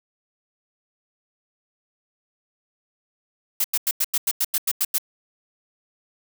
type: noise bursts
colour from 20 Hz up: blue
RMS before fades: -21 dBFS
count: 11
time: 3.6-4.983 s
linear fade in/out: 5 ms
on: 43 ms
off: 91 ms
effects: none